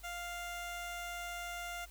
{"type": "tone", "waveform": "15% pulse", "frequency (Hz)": 698.5, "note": "F5", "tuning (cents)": 0, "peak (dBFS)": -34, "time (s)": [0.03, 1.86], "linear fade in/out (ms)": 20, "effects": ["added 50 Hz sine -53 dBFS peak until 1.9 s", "white hiss -60 dBFS RMS until 1.9 s"]}